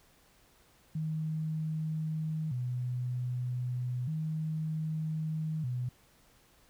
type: tone with vibrato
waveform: sine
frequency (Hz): 139.9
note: C#3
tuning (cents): +16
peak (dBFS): -31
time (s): 0.95-5.89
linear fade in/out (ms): 5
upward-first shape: square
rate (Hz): 0.32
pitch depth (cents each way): 200
effects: pink hiss -64 dBFS RMS until 6.69 s